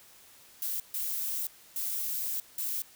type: noise bursts at uneven times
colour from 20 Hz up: violet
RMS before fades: -33 dBFS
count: 4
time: 0.62-0.8 / 0.94-1.47 / 1.76-2.4 / 2.58-2.82 s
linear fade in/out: 2 ms
effects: white hiss -56 dBFS RMS until 2.95 s